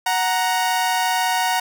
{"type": "tone pair together", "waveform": "sawtooth", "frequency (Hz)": [740, 934.4], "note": ["F#5", "A#5"], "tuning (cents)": [0, 4], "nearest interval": "major third", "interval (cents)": 404, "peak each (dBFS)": -17, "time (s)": [0.06, 1.6], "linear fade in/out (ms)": 5, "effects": []}